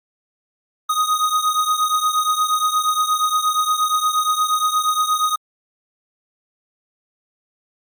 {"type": "beating tone pair", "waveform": "square", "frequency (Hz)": [1244.5, 1253], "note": ["D#6", "D#6"], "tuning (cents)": [0, 12], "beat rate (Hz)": 8.5, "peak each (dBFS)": [-19, -22], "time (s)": [0.89, 5.36], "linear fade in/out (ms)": 10, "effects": ["Opus 48 kbps"]}